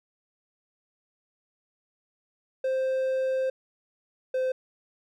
triangle tone pair in turn, 524 / 516.8 Hz, C5 / C5, +2 / -21 cents, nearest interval unison, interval 23 cents, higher first, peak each -22 dBFS, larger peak neither, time 2.64-3.5 / 4.34-4.52 s, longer first, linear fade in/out 5 ms, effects none

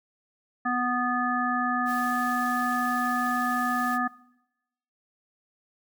harmonic tone, 246.9 Hz, B3, in tune, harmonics 1 / 3 / 5 / 7, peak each -29 / -30 / -28 / -30 dBFS, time 0.65-4.08 s, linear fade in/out 10 ms
white noise, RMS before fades -44 dBFS, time 1.85-3.99 s, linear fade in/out 50 ms
effects noise-tail reverb RT60 0.9 s tail -21 dB re dry

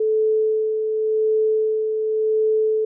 sine tone with tremolo, 435.3 Hz, A4, 19 cents flat, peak -15 dBFS, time 0-2.85 s, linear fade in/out 5 ms, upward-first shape sine, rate 0.9 Hz, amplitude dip 40%, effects none

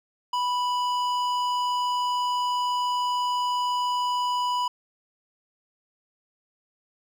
triangle tone with hard clipping, 987 Hz, B5, 1 cent flat, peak -25 dBFS, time 0.33-4.68 s, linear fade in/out 5 ms, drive 15 dB, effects none

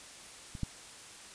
clicks, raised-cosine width 5 ms, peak -30 / -20 dBFS, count 2, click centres 0.552 / 0.633 s, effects white hiss -50 dBFS RMS until 1.34 s + resampled to 22050 Hz

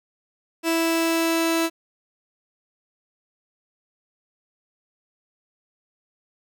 sawtooth tone pair together, 329.6 / 1318.5 Hz, E4 / E6, 0 / 0 cents, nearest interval 2 octaves, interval 2400 cents, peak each -16 / -23 dBFS, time 0.63-1.7 s, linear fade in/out 50 ms, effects none

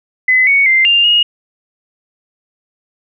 sine tone with pitch steps, 2024 / 2226 / 2087 / 2797 / 2869 Hz, B6 / C#7 / C7 / F7 / F7, +42 / +7 / -5 / +2 / +46 cents, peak -7 dBFS, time 0.28-1.23 s, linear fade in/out 5 ms, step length 190 ms, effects none

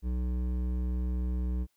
sine tone with hard clipping, 61.74 Hz, B1, in tune, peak -30 dBFS, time 0.02-1.67 s, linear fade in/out 50 ms, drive 11 dB, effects white hiss -75 dBFS RMS until 1.76 s

